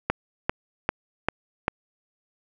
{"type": "click train", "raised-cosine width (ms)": 0.5, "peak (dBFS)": -6, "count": 5, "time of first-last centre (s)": [0.1, 1.681], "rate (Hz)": 2.53, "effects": []}